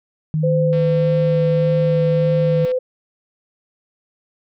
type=tone; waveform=sine; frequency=155.56 Hz; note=D#3; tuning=in tune; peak=-16 dBFS; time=0.34-2.65 s; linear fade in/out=0 ms
type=tone with vibrato; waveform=sine; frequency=510 Hz; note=C5; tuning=44 cents flat; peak=-16 dBFS; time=0.43-2.79 s; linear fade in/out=10 ms; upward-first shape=sine; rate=1.7 Hz; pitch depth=15 cents each way
type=click train; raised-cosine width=0.3 ms; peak=-23 dBFS; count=452; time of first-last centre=0.73-2.717 s; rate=227 Hz
effects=none